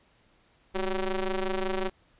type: ring-modulated tone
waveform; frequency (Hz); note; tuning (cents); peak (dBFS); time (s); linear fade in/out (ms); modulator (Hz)
sawtooth; 191.7; G3; -38; -20; 0.74-1.9; 20; 179
effects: pink hiss -64 dBFS RMS until 2.19 s + resampled to 8000 Hz